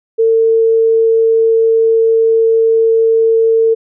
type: tone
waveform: sine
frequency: 451.1 Hz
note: A4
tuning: 43 cents sharp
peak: -7 dBFS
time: 0.18-3.75 s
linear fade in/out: 20 ms
effects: none